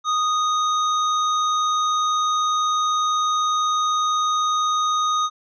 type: tone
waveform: square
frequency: 1242 Hz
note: D#6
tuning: 3 cents flat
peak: -19 dBFS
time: 0.04-5.3 s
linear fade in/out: 50 ms
effects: resampled to 16000 Hz